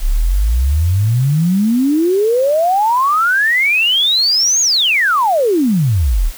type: exponential two-way sweep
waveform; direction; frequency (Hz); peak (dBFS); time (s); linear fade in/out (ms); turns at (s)
sine; up then down; 31.43 to 6760 to 31.43; -10; 0-6.32; 50; 4.61
effects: white hiss -35 dBFS RMS until 6.37 s